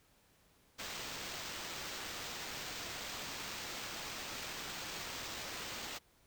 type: noise with sample-and-hold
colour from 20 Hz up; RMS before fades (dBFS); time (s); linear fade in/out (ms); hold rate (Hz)
white; -44; 0.78-5.99; 20; 11025
effects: pink hiss -69 dBFS RMS until 6.26 s